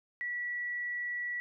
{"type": "tone", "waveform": "sine", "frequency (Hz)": 1944, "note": "B6", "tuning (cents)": -28, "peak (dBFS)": -33, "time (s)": [0.21, 1.4], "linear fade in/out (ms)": 0, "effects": []}